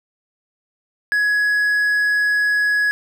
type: tone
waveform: triangle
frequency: 1677 Hz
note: G#6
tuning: 16 cents sharp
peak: -13 dBFS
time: 1.12-2.91 s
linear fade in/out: 0 ms
effects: none